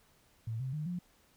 sine tone with pitch steps, 112.8 / 131.08 / 152.32 / 177 Hz, A2 / C3 / D#3 / F3, +44 / +4 / -36 / +23 cents, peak -34 dBFS, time 0.47-0.99 s, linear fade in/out 5 ms, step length 130 ms, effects pink hiss -67 dBFS RMS until 1.36 s

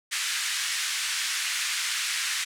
pink band-pass noise, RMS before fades -29 dBFS, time 0.11-2.45 s, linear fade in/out 20 ms, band 1600 to 9700 Hz, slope 24 dB/octave, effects none

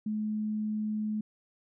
sine tone, 213.8 Hz, A3, 49 cents flat, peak -29 dBFS, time 0.06-1.21 s, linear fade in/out 5 ms, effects none

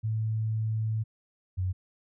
sine tone pair in turn, 110 / 92.5 Hz, A2 / F#2, 0 / 0 cents, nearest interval minor third, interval 300 cents, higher first, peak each -26 dBFS, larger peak neither, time 0.03-1.04 / 1.57-1.73 s, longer first, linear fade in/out 20 ms, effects none

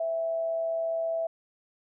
sine tone with amplitude modulation, 659.3 Hz, E5, in tune, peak -25 dBFS, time 0-1.27 s, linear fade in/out 5 ms, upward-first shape sine, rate 135 Hz, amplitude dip 30%, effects none

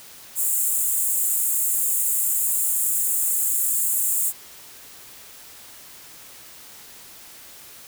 pink high-pass noise, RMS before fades -22 dBFS, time 0.35-4.33 s, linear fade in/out 50 ms, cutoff 7100 Hz, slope 96 dB/octave, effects white hiss -44 dBFS RMS until 7.87 s

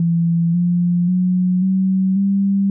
sine tone with pitch steps, 168.4 / 175.15 / 182.16 / 189.46 / 197.05 Hz, E3 / F3 / F#3 / F#3 / G3, +37 / +5 / -27 / +41 / +9 cents, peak -13 dBFS, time 0-2.7 s, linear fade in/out 2 ms, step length 540 ms, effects none

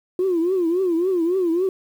sine tone with vibrato, 353.7 Hz, F4, 22 cents sharp, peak -16 dBFS, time 0.19-1.69 s, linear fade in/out 2 ms, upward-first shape triangle, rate 3.6 Hz, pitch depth 170 cents each way, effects tanh soft clip ceiling -13 dBFS + 8-bit

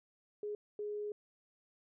sine tone bursts at uneven times, 416.9 Hz, G#4, 7 cents sharp, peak -37 dBFS, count 2, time 0.43-0.55 / 0.79-1.12 s, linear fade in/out 2 ms, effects none

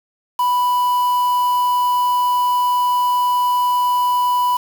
triangle tone with quantisation, 987.8 Hz, B5, in tune, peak -12 dBFS, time 0.39-4.57 s, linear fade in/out 5 ms, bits 5, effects none

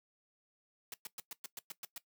white noise bursts, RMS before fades -44 dBFS, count 9, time 0.92-1.98 s, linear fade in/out 2 ms, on 20 ms, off 110 ms, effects noise-tail reverb RT60 0.1 s tail -18 dB re dry + high-pass 150 Hz 12 dB/octave

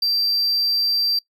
triangle tone, 4699 Hz, D8, in tune, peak -16 dBFS, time 0.02-1.19 s, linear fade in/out 5 ms, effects noise-tail reverb RT60 0.1 s tail -21 dB re dry

